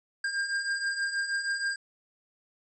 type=beating tone pair; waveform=square; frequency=1600 / 1606.3 Hz; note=G6 / G6; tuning=+35 / +42 cents; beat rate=6.3 Hz; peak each=-36 / -30 dBFS; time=0.24-1.76 s; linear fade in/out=5 ms; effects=resampled to 22050 Hz